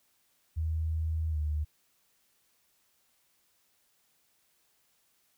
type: tone with pitch glide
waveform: sine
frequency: 79.8 to 75.54 Hz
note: D#2 to D2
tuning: +44 to +49 cents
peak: -28 dBFS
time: 0.56-1.65 s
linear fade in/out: 20 ms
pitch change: -95 cents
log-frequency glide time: 1.3-1.38 s
effects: white hiss -71 dBFS RMS until 5.37 s